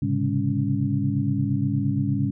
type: tone cluster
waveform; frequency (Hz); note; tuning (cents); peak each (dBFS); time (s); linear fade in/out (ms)
sine; 106.4 / 132.5 / 141.1 / 202.9 / 279.7; G#2 / C3 / C#3 / G#3 / C#4; +42 / +22 / +31 / -40 / +16; -27; 0.02-2.31; 5
effects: none